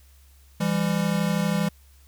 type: tone pair together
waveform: square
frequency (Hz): 167.5 / 200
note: E3 / G3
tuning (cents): +28 / +35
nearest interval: minor third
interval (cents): 307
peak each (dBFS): -25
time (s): 0.6-1.69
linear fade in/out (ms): 10
effects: added 68 Hz sine -51 dBFS peak until 2.07 s + white hiss -60 dBFS RMS until 2.07 s